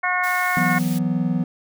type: harmonic tone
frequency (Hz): 362.6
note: F#4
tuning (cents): -35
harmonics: 2 / 3 / 4 / 5 / 6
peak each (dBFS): -25 / -25 / -25 / -25 / -25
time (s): 0.03-0.79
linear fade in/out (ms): 10
type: high-pass noise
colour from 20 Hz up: white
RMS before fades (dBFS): -36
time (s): 0.23-0.99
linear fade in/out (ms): 10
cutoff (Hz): 1500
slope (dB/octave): 24
type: chord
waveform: triangle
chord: E suspended second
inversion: none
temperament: equal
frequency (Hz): 164.81 / 185 / 246.9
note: E3 / F#3 / B3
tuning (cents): 0 / 0 / 0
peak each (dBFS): -21 / -21 / -22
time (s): 0.57-1.44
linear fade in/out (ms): 2
effects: none